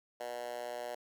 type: tone with high-pass filter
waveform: 10% pulse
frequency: 121.1 Hz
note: B2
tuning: 34 cents flat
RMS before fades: -41 dBFS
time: 0.2-0.95 s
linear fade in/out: 5 ms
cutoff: 600 Hz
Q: 2.8
effects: 11-bit